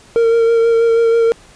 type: tone with vibrato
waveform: triangle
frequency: 460 Hz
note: A#4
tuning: 23 cents flat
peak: -7 dBFS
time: 0.16-1.32 s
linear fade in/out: 0 ms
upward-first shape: sine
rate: 6.2 Hz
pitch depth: 18 cents each way
effects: pink hiss -44 dBFS RMS until 1.55 s + resampled to 22050 Hz